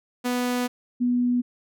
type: tone pair in turn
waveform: sawtooth / sine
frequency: 246.9 / 245.1 Hz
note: B3 / B3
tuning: 0 / -13 cents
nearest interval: unison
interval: 13 cents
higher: first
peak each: -19 dBFS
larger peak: neither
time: 0.24-0.68 / 1-1.42 s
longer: first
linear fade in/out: 20 ms
effects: none